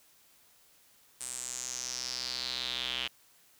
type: tone with band-pass filter sweep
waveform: square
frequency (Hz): 62.7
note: B1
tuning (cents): +27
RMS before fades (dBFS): -37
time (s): 1.2-3.08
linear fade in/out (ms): 10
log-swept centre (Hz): 8700 to 3000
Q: 5.1
effects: white hiss -63 dBFS RMS until 3.59 s